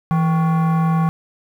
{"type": "tone with frequency modulation", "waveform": "sine", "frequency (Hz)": 164.81, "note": "E3", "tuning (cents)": 0, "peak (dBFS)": -11, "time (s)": [0.11, 1.09], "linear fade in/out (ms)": 0, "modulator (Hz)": 946, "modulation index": 0.5, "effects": ["tanh soft clip ceiling -13 dBFS", "8-bit"]}